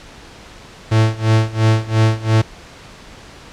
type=tone with tremolo; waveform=45% pulse; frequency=110.6 Hz; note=A2; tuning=9 cents sharp; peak=-9 dBFS; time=0.91-2.42 s; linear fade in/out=10 ms; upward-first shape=sine; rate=2.9 Hz; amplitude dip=90%; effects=pink hiss -39 dBFS RMS until 3.52 s + low-pass 6000 Hz 12 dB/octave